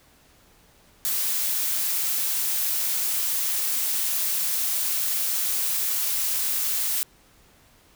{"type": "noise", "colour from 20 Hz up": "blue", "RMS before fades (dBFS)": -25, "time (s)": [1.05, 7.03], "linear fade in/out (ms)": 0, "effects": ["pink hiss -57 dBFS RMS until 7.95 s"]}